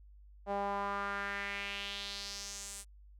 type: tone with band-pass filter sweep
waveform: sawtooth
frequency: 200.2 Hz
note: G3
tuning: 37 cents sharp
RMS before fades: -39 dBFS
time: 0.46-2.85 s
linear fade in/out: 50 ms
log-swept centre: 690 to 9000 Hz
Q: 2.8
effects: added 50 Hz sine -54 dBFS peak until 3.19 s